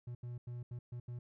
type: tone bursts at uneven times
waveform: triangle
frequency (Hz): 121.3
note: B2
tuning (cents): -31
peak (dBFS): -39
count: 6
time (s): 0.07-0.15 / 0.23-0.38 / 0.47-0.63 / 0.71-0.79 / 0.92-1 / 1.08-1.19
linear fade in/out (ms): 5
effects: none